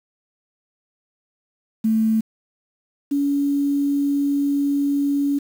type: tone pair in turn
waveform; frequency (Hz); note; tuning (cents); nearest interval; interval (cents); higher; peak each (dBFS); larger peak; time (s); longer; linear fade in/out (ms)
sine; 220.8 / 283; A3 / C#4; +6 / +36; major third; 430; second; -15 / -17; first; 1.84-2.21 / 3.11-5.39; second; 10
effects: 7-bit